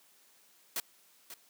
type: noise with echo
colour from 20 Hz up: white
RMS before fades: -34 dBFS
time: 0.76-0.8 s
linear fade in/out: 2 ms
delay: 540 ms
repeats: 1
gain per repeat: -12 dB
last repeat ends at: 1.34 s
effects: white hiss -64 dBFS RMS until 1.49 s + high-pass 200 Hz 12 dB/octave